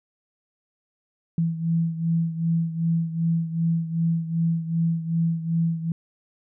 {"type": "beating tone pair", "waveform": "sine", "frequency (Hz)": [165, 167.6], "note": ["E3", "E3"], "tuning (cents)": [2, 29], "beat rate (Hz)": 2.6, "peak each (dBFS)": [-22, -27], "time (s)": [1.38, 5.92], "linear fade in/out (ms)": 2, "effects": []}